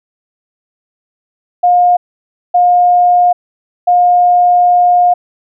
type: tone bursts at uneven times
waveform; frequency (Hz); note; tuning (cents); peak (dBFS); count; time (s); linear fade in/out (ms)
sine; 712; F5; +33; -5; 3; 1.63-1.97 / 2.54-3.33 / 3.87-5.14; 10
effects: none